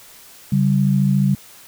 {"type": "tone pair together", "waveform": "sine", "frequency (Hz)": [139.93, 194], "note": ["C#3", "G3"], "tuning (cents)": [17, -18], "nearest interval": "tritone", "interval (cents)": 565, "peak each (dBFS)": -16, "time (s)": [0.52, 1.35], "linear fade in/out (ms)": 5, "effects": ["white hiss -44 dBFS RMS until 1.67 s"]}